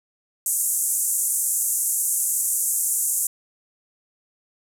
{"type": "band-pass noise", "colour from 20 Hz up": "pink", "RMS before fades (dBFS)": -23, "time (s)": [0.46, 3.27], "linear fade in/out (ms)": 2, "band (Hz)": [7100, 13000], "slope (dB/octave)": 48, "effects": []}